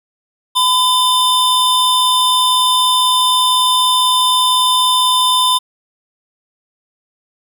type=tone pair together; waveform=square; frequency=1010 / 3589 Hz; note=B5 / A7; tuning=+39 / +34 cents; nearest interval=octave + minor seventh; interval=2195 cents; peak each=-14 dBFS; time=0.55-5.59 s; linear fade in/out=20 ms; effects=none